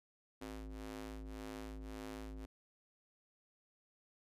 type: ring-modulated tone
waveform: sawtooth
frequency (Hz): 106.6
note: G#2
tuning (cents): +46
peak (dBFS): -38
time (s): 0.41-2.46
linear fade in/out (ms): 10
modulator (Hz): 159
effects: resampled to 32000 Hz